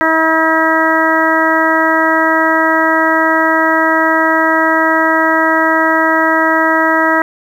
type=harmonic tone; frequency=321.2 Hz; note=E4; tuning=45 cents flat; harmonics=1 / 2 / 3 / 4 / 5 / 6; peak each=-16 / -16 / -16 / -16 / -16 / -16 dBFS; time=0.01-7.22 s; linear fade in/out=0 ms; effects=7-bit